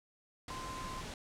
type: tone in noise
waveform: sine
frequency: 1037 Hz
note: C6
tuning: 16 cents flat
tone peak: -43 dBFS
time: 0.5-1.01 s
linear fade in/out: 2 ms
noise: pink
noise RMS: -44 dBFS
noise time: 0.48-1.14 s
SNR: -2 dB
effects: low-pass 8000 Hz 12 dB/octave